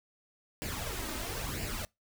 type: noise with flanger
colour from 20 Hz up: pink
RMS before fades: -37 dBFS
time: 0.62-1.85 s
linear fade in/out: 0 ms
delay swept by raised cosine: 0.4 to 3.3 ms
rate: 1 Hz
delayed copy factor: +0.6
effects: noise-tail reverb RT60 0.2 s tail -25 dB re dry